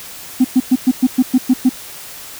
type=tone bursts; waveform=sine; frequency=255.4 Hz; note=C4; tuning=42 cents flat; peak=-5 dBFS; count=9; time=0.4-1.694 s; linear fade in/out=10 ms; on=46 ms; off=110 ms; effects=tanh soft clip ceiling -4 dBFS + white hiss -33 dBFS RMS until 2.39 s